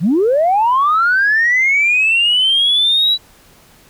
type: linear sweep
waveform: sine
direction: up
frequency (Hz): 138.59 to 3951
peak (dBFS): -9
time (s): 0-3.18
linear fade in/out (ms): 50
effects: tanh soft clip ceiling -6 dBFS + pink hiss -47 dBFS RMS until 3.89 s